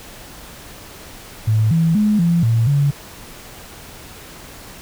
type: tone with pitch steps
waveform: sine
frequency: 109 / 164.2 / 211 / 170.2 / 114.4 / 142.4 Hz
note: A2 / E3 / G#3 / F3 / A#2 / C#3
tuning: -16 / -6 / +28 / -44 / -32 / +47 cents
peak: -12 dBFS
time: 1.47-2.91 s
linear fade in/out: 10 ms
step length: 240 ms
effects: pink hiss -38 dBFS RMS until 4.81 s